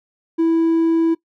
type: tone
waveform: triangle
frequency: 328.8 Hz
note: E4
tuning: 4 cents flat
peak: -10 dBFS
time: 0.38-1.15 s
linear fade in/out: 20 ms
effects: noise-tail reverb RT60 0.1 s tail -21 dB re dry + tanh soft clip ceiling -8 dBFS